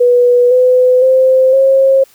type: tone with pitch steps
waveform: sine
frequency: 489.2 / 504.7 / 520.7 / 537.2 Hz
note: B4 / B4 / C5 / C5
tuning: -16 / +38 / -8 / +46 cents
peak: -5 dBFS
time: 0-2.04 s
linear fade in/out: 10 ms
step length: 510 ms
effects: white hiss -47 dBFS RMS until 2.14 s